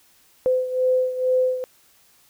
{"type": "beating tone pair", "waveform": "sine", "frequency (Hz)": [510, 512.2], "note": ["C5", "C5"], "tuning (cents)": [-44, -37], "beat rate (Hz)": 2.2, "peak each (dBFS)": [-19, -24], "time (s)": [0.46, 1.64], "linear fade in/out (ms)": 0, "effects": ["white hiss -57 dBFS RMS until 2.29 s"]}